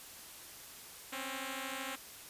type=beating tone pair; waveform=5% pulse; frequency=261.6 / 274.6 Hz; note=C4 / C#4; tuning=0 / -16 cents; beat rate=13 Hz; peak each=-30 / -31 dBFS; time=1.12-1.96 s; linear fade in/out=10 ms; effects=white hiss -51 dBFS RMS until 2.29 s + resampled to 32000 Hz